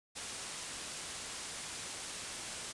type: low-pass noise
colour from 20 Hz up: white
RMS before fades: -44 dBFS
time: 0.15-2.73 s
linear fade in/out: 20 ms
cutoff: 10000 Hz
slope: 48 dB/octave
effects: resampled to 24000 Hz